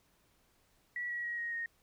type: tone with pitch steps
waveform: sine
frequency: 1941 / 1919.8 / 1898.9 / 1878.1 / 1857.6 Hz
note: B6 / B6 / A#6 / A#6 / A#6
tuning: -31 / -50 / +32 / +12 / -7 cents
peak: -35 dBFS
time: 0.96-1.66 s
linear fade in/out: 2 ms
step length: 140 ms
effects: pink hiss -71 dBFS RMS until 1.82 s